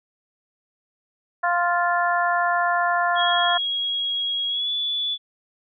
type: harmonic tone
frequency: 349.2 Hz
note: F4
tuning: in tune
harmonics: 2 / 3 / 4 / 5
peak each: -22 / -24 / -25 / -26 dBFS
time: 1.43-3.58 s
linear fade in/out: 10 ms
type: tone with pitch glide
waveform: sine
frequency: 3303 to 3449 Hz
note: G#7 to A7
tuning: -10 to -35 cents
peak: -22 dBFS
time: 3.15-5.18 s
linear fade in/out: 50 ms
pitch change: +75 cents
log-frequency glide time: 4.49-4.7 s
effects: none